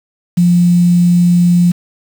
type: tone with quantisation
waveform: sine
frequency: 175.2 Hz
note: F3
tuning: 6 cents sharp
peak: -6 dBFS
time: 0.37-1.72 s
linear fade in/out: 10 ms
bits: 5
effects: none